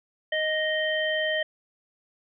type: harmonic tone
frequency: 622.3 Hz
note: D#5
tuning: in tune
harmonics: 1 / 3 / 5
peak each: -27 / -27 / -31 dBFS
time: 0.32-1.43 s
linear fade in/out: 5 ms
effects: none